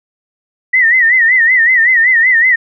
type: tone with vibrato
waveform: sine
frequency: 1927 Hz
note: B6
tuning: 43 cents flat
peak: -6 dBFS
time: 0.73-2.56 s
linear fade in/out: 10 ms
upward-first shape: sine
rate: 5.3 Hz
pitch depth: 120 cents each way
effects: none